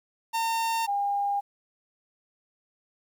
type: tone pair in turn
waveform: 45% pulse / sine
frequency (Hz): 910 / 806.5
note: A#5 / G5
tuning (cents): -42 / +49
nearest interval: major second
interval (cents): 209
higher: first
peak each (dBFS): -25 / -24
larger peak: second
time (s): 0.33-0.87 / 0.87-1.41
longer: neither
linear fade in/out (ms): 20
effects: 10-bit